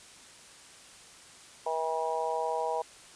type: harmonic tone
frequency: 160.7 Hz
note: E3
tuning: 44 cents flat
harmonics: 3 / 4 / 5 / 6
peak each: -34 / -34 / -34 / -34 dBFS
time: 1.66-2.82 s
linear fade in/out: 5 ms
effects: white hiss -52 dBFS RMS until 3.15 s + resampled to 22050 Hz